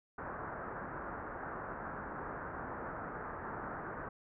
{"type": "low-pass noise", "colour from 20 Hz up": "white", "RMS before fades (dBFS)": -43, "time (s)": [0.18, 4.09], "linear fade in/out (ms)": 5, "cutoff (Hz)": 1600, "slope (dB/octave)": 48, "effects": []}